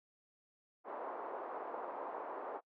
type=band-pass noise; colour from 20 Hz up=white; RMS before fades=-44 dBFS; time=0.84-2.61 s; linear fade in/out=50 ms; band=380 to 1000 Hz; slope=24 dB/octave; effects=noise-tail reverb RT60 0.1 s tail -24 dB re dry